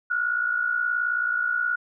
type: tone pair together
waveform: sine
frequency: 1396.9 / 1455.7 Hz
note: F6 / F#6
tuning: 0 / -29 cents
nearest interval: minor second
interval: 71 cents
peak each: -28 / -23 dBFS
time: 0.1-1.76 s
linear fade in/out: 10 ms
effects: none